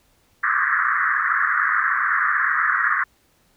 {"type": "band-pass noise", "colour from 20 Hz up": "white", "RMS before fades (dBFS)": -20, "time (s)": [0.43, 3.04], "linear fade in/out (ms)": 10, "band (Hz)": [1100, 1900], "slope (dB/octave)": 96, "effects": ["pink hiss -61 dBFS RMS until 3.56 s"]}